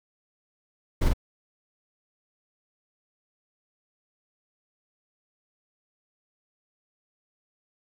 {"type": "noise with echo", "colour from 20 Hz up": "brown", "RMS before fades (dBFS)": -20, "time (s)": [1.01, 1.09], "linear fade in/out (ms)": 10, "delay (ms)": 45, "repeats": 1, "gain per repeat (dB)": -3, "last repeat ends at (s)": 1.135, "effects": []}